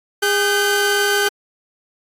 sawtooth tone pair together, 407.3 / 1537.8 Hz, G#4 / G6, -34 / -34 cents, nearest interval octave + major seventh, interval 2300 cents, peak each -14 dBFS, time 0.22-1.29 s, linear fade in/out 10 ms, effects AAC 48 kbps

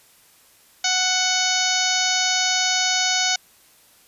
harmonic tone with a mistuned harmonic, 740 Hz, F#5, in tune, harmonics 1 / 2 / 3 / 4 / 5 / 6 / 7 / 8 / 9, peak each -27 / -27 / -27 / -27 / -27 / -27 / -27 / -27 / -27 dBFS, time 0.84-3.36 s, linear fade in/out 5 ms, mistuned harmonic 4, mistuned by +20 cents, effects white hiss -54 dBFS RMS until 4.07 s + resampled to 32000 Hz

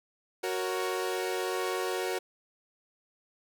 sawtooth chord, F# major, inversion none, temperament equal, 370 / 466.2 / 554.4 Hz, F#4 / A#4 / C#5, 0 / 0 / 0 cents, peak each -28 / -31 / -34 dBFS, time 0.43-2.19 s, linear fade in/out 10 ms, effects none

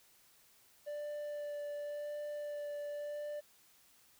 triangle tone with vibrato, 587.3 Hz, D5, in tune, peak -37 dBFS, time 0.86-3.41 s, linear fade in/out 20 ms, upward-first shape sine, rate 0.91 Hz, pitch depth 11 cents each way, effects white hiss -66 dBFS RMS until 4.19 s

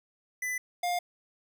square tone pair in turn, 2000 / 707.1 Hz, B6 / F5, +21 / +21 cents, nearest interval octave + tritone, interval 1800 cents, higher first, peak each -31 / -28 dBFS, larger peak second, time 0.42-0.58 / 0.83-0.99 s, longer neither, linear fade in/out 5 ms, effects none

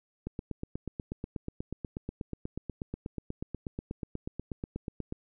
click train, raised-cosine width 3 ms, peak -22 dBFS, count 41, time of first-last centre 0.27-5.124 s, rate 8.24 Hz, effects none

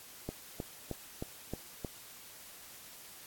click train, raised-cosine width 2 ms, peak -23 dBFS, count 6, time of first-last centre 0.29-1.848 s, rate 3.21 Hz, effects white hiss -52 dBFS RMS until 3.26 s + AAC 64 kbps

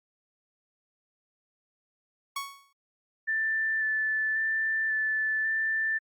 sawtooth tone with exponential decay, 1111 Hz, C#6, 4 cents sharp, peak -25 dBFS, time 2.36-2.73 s, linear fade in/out 5 ms, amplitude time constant 79 ms
sine tone with vibrato, 1761 Hz, A6, 1 cent sharp, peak -25 dBFS, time 3.27-5.99 s, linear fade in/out 20 ms, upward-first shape square, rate 0.92 Hz, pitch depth 11 cents each way
effects Opus 48 kbps

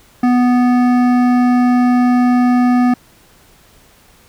sine tone with hard clipping, 246.9 Hz, B3, in tune, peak -11 dBFS, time 0.23-2.94 s, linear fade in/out 5 ms, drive 13 dB, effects pink hiss -48 dBFS RMS until 4.28 s

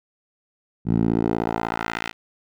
10% pulse tone with band-pass filter sweep, 56.3 Hz, A1, 40 cents sharp, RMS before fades -23 dBFS, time 0.85-2.13 s, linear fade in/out 50 ms, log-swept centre 160 to 2600 Hz, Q 1.2, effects none

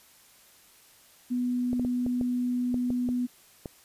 sine tone, 246.9 Hz, B3, in tune, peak -25 dBFS, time 1.3-3.27 s, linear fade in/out 20 ms
clicks, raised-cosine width 2 ms, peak -22 dBFS, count 9, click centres 1.731 / 1.796 / 1.849 / 2.064 / 2.212 / 2.743 / 2.904 / 3.089 / 3.658 s
effects white hiss -57 dBFS RMS until 3.84 s + resampled to 32000 Hz

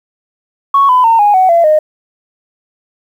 sine tone with pitch steps, 1108.7 / 1005 / 911 / 825.8 / 748.6 / 678.6 / 615.1 Hz, C#6 / B5 / A#5 / G#5 / F#5 / F5 / D#5, 0 / +30 / -40 / -10 / +20 / -50 / -20 cents, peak -4 dBFS, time 0.74-1.79 s, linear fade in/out 5 ms, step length 150 ms, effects tanh soft clip ceiling 0 dBFS + 7-bit

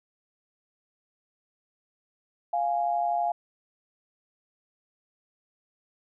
sine tone pair together, 698.5 / 830.7 Hz, F5 / G#5, 0 / 0 cents, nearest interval minor third, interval 300 cents, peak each -25 / -29 dBFS, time 2.53-3.32 s, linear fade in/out 5 ms, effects none

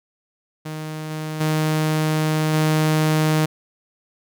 sawtooth tone with level steps, 155.56 Hz, D#3, in tune, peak -24 / -22 / -14 / -12 dBFS, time 0.65-3.46 s, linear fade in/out 10 ms, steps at 1.1 / 1.4 / 2.53 s, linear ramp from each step 10 ms, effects none

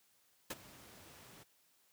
pink noise with ADSR envelope, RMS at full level -38 dBFS, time 0.5-1.44 s, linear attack 7 ms, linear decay 33 ms, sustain -19 dB, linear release 18 ms, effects white hiss -72 dBFS RMS until 1.92 s + high-pass 80 Hz 12 dB/octave

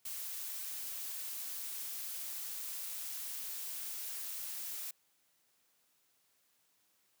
blue noise, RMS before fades -42 dBFS, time 0.05-4.91 s, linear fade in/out 5 ms, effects white hiss -74 dBFS RMS until 7.2 s + high-pass 100 Hz 12 dB/octave

